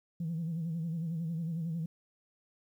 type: tone with vibrato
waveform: sine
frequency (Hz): 164.81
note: E3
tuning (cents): 0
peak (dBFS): -31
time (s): 0.2-1.86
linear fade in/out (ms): 5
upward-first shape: sine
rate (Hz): 11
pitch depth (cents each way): 79
effects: tanh soft clip ceiling -29 dBFS + 11-bit